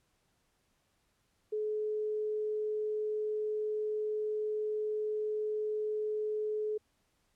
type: tone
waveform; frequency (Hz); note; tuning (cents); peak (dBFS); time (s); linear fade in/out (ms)
sine; 426.9; G#4; +48; -31; 1.52-6.78; 10
effects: pink hiss -75 dBFS RMS until 7.35 s + low-pass 12000 Hz 12 dB/octave